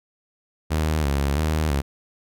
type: tone with vibrato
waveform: sawtooth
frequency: 73.9 Hz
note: D2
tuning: 11 cents sharp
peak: -16 dBFS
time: 0.7-1.82 s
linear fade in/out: 20 ms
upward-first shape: square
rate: 1.5 Hz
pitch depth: 93 cents each way
effects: none